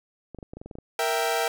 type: clicks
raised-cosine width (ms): 2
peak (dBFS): -26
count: 10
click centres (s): 0.347 / 0.387 / 0.428 / 0.535 / 0.57 / 0.615 / 0.66 / 0.712 / 0.754 / 0.786
type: chord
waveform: sawtooth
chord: E diminished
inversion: second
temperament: equal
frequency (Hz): 466.2 / 659.3 / 784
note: Bb4 / E5 / G5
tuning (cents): 0 / 0 / 0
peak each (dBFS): -24 / -24 / -24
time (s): 0.99-1.48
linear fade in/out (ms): 2
effects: none